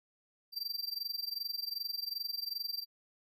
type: tone with amplitude modulation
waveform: square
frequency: 4699 Hz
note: D8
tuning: in tune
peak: -33 dBFS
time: 0.52-2.86 s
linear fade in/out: 50 ms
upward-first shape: sine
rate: 22.6 Hz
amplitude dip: 90%
effects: none